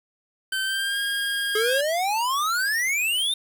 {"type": "tone with pitch glide", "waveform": "25% pulse", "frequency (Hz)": [1544, 1622.6], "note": ["G6", "G#6"], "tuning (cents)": [-27, -41], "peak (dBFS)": -20, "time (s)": [0.52, 1.81], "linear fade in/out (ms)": 5, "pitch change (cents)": 86, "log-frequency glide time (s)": [0.63, 0.99]}
{"type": "exponential sweep", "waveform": "square", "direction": "up", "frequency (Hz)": [418.1, 3687], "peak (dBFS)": -22, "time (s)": [1.55, 3.34], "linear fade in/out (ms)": 5}
{"effects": ["7-bit"]}